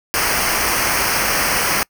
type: noise with comb filter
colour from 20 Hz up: pink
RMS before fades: -18 dBFS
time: 0.14-1.83 s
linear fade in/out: 0 ms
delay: 0.27 ms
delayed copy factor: -0.75
effects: noise-tail reverb RT60 0.1 s tail -25 dB re dry